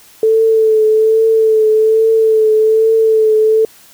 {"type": "tone with vibrato", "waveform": "sine", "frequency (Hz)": 440, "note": "A4", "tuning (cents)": 0, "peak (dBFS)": -7, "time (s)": [0.23, 3.65], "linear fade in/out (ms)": 2, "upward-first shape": "triangle", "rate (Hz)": 1.2, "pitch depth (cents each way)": 31, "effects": ["white hiss -43 dBFS RMS until 3.93 s"]}